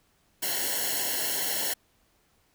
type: noise with comb filter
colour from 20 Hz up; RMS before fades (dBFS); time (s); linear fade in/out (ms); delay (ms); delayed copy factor
white; -29; 0.42-1.74; 10; 0.82; -0.95
effects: pink hiss -67 dBFS RMS until 2.54 s